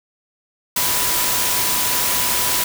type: tone in noise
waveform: sine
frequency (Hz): 987.8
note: B5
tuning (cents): 0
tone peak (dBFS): -29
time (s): 0.76-2.64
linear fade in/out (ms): 5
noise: white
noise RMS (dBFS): -19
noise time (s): 0.76-2.64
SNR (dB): -13
effects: none